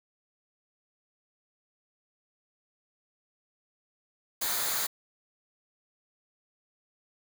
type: noise with comb filter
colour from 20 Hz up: white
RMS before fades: -30 dBFS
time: 4.41-4.87 s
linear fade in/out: 10 ms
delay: 0.36 ms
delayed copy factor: -0.55
effects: none